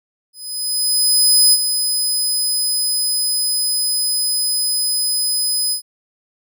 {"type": "tone with ADSR envelope", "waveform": "20% pulse", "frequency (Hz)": 5020, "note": "D#8", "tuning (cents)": 15, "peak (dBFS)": -3, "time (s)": [0.33, 5.82], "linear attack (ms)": 1200, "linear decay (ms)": 38, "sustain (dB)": -8, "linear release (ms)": 100, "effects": []}